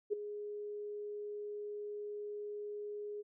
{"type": "tone with ADSR envelope", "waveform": "sine", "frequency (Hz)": 415.3, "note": "G#4", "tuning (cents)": 0, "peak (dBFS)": -28, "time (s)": [0.1, 3.23], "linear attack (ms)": 30, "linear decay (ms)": 8, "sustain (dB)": -12, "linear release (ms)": 28, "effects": []}